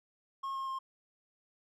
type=tone with pitch steps; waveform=triangle; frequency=1082 / 1072.7 / 1063.4 Hz; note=C#6 / C6 / C6; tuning=-42 / +43 / +28 cents; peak=-33 dBFS; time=0.43-0.79 s; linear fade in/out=10 ms; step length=120 ms; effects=none